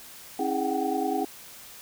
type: tone cluster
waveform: sine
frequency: 271.3 / 321.7 / 413.2 / 741 / 771 Hz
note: C#4 / E4 / G#4 / F#5 / G5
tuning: -37 / -42 / -9 / +2 / -29 cents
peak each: -31 dBFS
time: 0.39-1.25 s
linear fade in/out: 5 ms
effects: white hiss -46 dBFS RMS until 1.81 s